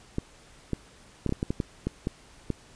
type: clicks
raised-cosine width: 3 ms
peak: -14 dBFS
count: 11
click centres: 0.184 / 0.733 / 1.263 / 1.293 / 1.324 / 1.429 / 1.505 / 1.602 / 1.87 / 2.071 / 2.503 s
effects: pink hiss -54 dBFS RMS until 2.75 s + resampled to 22050 Hz